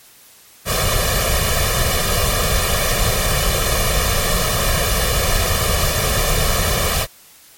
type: noise with comb filter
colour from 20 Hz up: pink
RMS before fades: -17 dBFS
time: 0.65-7.07 s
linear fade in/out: 50 ms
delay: 1.7 ms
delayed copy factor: +1
effects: white hiss -46 dBFS RMS until 7.57 s + MP3 64 kbps